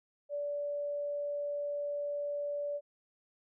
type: tone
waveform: sine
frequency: 579 Hz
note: D5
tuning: 25 cents flat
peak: -33 dBFS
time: 0.29-2.81 s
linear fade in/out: 50 ms
effects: none